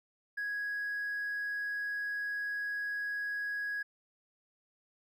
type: tone with hard clipping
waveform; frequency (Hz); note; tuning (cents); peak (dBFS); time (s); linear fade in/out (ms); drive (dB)
triangle; 1661.2; G#6; 0; -33; 0.37-3.83; 10; 2
effects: none